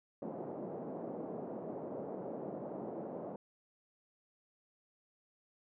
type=band-pass noise; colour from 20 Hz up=white; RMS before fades=-43 dBFS; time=0.22-3.36 s; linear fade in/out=2 ms; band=160 to 640 Hz; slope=24 dB/octave; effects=none